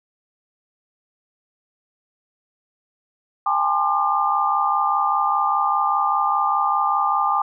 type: tone cluster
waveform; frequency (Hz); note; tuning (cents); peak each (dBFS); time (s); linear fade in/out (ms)
sine; 804 / 869 / 1048 / 1201; G5 / A5 / C6 / D6; +44 / -22 / +2 / +38; -22 / -25 / -25 / -20; 3.46-7.42; 5
effects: none